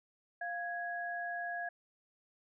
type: tone pair together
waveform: sine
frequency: 698.4 / 1661.2 Hz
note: F5 / G#6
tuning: 0 / 0 cents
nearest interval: octave + minor third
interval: 1500 cents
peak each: -39 / -39 dBFS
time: 0.41-1.69 s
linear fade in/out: 5 ms
effects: none